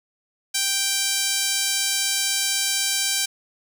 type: tone with high-pass filter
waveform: 5% pulse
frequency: 784 Hz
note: G5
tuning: in tune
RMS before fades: -23 dBFS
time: 0.54-3.26 s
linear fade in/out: 10 ms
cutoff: 1700 Hz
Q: 0.51
effects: none